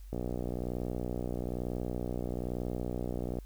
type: click train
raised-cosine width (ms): 2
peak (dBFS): -22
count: 200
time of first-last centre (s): 0.13-3.387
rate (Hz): 61.1
effects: added 47 Hz sine -44 dBFS peak until 3.45 s + white hiss -65 dBFS RMS until 3.45 s